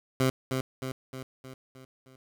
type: tone with echo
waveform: 15% pulse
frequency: 130.81 Hz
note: C3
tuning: in tune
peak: -16 dBFS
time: 0.2-0.3 s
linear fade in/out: 2 ms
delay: 310 ms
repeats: 6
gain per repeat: -5 dB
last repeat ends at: 2.16 s
effects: none